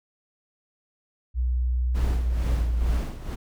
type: tone with pitch glide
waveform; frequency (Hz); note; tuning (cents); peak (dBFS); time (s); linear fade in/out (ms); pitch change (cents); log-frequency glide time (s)
sine; 61.74 to 58.27; B1 to A#1; 0 to 0; -21; 1.34-3.03; 50; -100; 1.94-2.55
type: noise with tremolo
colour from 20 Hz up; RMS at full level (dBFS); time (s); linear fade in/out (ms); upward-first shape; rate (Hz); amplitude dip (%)
brown; -28; 1.94-3.36; 20; sine; 2.2; 70
effects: none